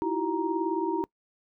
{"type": "tone cluster", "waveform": "sine", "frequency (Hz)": [320.7, 339.1, 379.4, 936], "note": ["E4", "E4", "F#4", "A#5"], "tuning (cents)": [-48, 49, 43, 7], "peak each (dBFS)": -31, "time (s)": [0.02, 1.04], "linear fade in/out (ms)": 0, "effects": ["noise-tail reverb RT60 0.1 s tail -24 dB re dry"]}